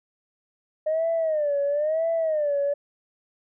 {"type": "tone with vibrato", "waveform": "sine", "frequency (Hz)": 612, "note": "D#5", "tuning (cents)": -29, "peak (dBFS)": -20, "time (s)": [0.86, 2.74], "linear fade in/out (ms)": 10, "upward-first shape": "sine", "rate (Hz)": 1, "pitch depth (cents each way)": 140, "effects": ["tanh soft clip ceiling -17 dBFS"]}